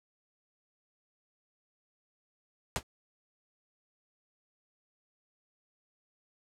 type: noise with exponential decay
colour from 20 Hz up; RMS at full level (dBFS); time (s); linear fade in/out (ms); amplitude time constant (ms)
pink; -26; 2.76-2.83; 0; 15
effects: low-pass 10000 Hz 12 dB/octave